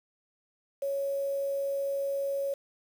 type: tone with quantisation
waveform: sine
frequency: 554.4 Hz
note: C#5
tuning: in tune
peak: -28 dBFS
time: 0.82-2.54 s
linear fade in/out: 5 ms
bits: 8
effects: none